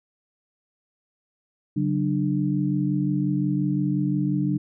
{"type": "tone cluster", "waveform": "sine", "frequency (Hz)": [142.1, 187.8, 298.2], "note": ["C#3", "F#3", "D4"], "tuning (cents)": [43, 26, 27], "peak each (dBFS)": -25, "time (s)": [1.76, 4.58], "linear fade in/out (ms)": 10, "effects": []}